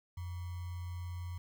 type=tone with sample-and-hold; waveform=sine; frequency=88.2 Hz; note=F2; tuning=18 cents sharp; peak=-38 dBFS; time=0.17-1.38 s; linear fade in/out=5 ms; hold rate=1050 Hz; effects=none